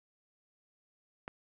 click, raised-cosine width 0.5 ms, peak -25 dBFS, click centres 1.279 s, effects none

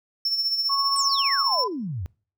triangle tone with tremolo, 5400 Hz, E8, 41 cents sharp, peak -19 dBFS, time 0.25-1.64 s, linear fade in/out 2 ms, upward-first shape sine, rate 15 Hz, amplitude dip 55%
sine tone with pitch glide, 1100 to 1008.7 Hz, C#6 to B5, -14 to +36 cents, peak -24 dBFS, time 0.69-1.68 s, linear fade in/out 10 ms, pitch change -150 cents, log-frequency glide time 1.44-1.57 s
clicks, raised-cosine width 0.2 ms, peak -37 / -28 dBFS, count 2, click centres 0.938 / 0.964 s
sine exponential sweep, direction down, 8870 to 79.1 Hz, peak -27 dBFS, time 0.96-2.06 s, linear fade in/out 0 ms
effects noise-tail reverb RT60 0.4 s tail -24 dB re dry

